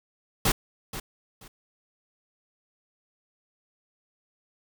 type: noise with echo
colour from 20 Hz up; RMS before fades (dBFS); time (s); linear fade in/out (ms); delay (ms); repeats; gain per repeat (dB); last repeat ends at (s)
pink; -22; 0.45-0.52; 5; 480; 2; -13; 1.48
effects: none